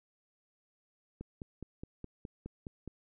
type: click train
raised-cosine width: 3 ms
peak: -29 dBFS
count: 9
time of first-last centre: 1.21-2.877 s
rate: 4.8 Hz
effects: none